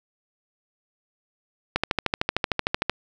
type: click train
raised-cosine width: 0.3 ms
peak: -5 dBFS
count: 16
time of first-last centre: 1.76-2.896 s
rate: 13.2 Hz
effects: none